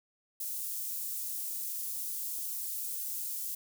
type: high-pass noise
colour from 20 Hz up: white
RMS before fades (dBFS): -37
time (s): 0.4-3.55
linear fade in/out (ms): 5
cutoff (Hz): 9000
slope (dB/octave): 12
effects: none